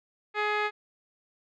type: tone with low-pass filter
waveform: 15% pulse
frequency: 420 Hz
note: G#4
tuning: 19 cents sharp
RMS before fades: -28 dBFS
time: 0.34-0.71 s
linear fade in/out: 50 ms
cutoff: 2600 Hz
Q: 4.8
effects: none